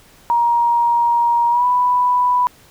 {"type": "tone with pitch glide", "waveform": "sine", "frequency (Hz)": [944, 988.6], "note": ["A#5", "B5"], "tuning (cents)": [22, 1], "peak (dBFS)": -12, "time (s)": [0.3, 2.47], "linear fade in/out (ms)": 0, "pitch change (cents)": 79, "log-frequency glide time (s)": [1.5, 1.65], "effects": ["pink hiss -48 dBFS RMS until 2.7 s"]}